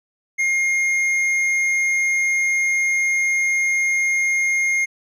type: tone with hard clipping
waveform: sine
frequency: 2132 Hz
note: C7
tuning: 32 cents sharp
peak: -18 dBFS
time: 0.38-4.86 s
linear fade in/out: 20 ms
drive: 6 dB
effects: none